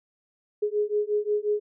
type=beating tone pair; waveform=sine; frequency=415.3 / 420.9 Hz; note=G#4 / G#4; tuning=0 / +23 cents; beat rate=5.6 Hz; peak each=-26 dBFS; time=0.62-1.6 s; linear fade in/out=10 ms; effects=none